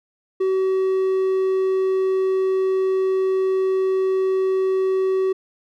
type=tone; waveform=triangle; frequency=379.3 Hz; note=F#4; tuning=43 cents sharp; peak=-15 dBFS; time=0.4-5.33 s; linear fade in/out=10 ms; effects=none